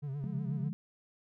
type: tone with vibrato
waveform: triangle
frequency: 139.8 Hz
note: C#3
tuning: 15 cents sharp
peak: -33 dBFS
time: 0.02-0.7 s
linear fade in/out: 20 ms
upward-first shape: sine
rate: 8.1 Hz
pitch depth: 92 cents each way
type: chord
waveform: sine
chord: D diminished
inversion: none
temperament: equal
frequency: 146.83 / 174.61 / 207.7 Hz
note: D3 / F3 / Ab3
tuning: 0 / 0 / 0 cents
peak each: -41 / -38 / -40 dBFS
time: 0.24-0.73 s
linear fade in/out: 0 ms
effects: none